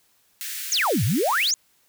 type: high-pass noise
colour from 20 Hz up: white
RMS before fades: -32 dBFS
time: 0.41-1.51 s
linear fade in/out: 0 ms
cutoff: 1500 Hz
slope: 48 dB/octave
type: exponential two-way sweep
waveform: sine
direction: down then up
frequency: 7040 to 92.5 to 7040 Hz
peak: -19 dBFS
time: 0.72-1.54 s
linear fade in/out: 0 ms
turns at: 1.04 s
effects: white hiss -63 dBFS RMS until 1.88 s